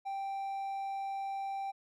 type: tone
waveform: triangle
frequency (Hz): 784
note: G5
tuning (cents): 0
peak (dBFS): -33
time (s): 0.05-1.72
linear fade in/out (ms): 20
effects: none